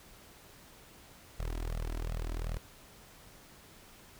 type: tone with flanger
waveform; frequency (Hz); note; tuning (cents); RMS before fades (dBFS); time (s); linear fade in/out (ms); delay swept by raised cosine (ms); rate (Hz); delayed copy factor
sawtooth; 40.33; E1; -37; -36; 1.39-2.58; 10; 1.5 to 3.1; 2.7; +0.95
effects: pink hiss -56 dBFS RMS until 4.19 s